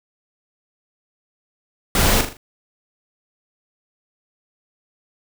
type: noise with echo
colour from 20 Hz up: pink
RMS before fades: -17 dBFS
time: 1.95-2.21 s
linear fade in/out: 2 ms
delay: 40 ms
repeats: 4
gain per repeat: -7 dB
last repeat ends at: 2.37 s
effects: none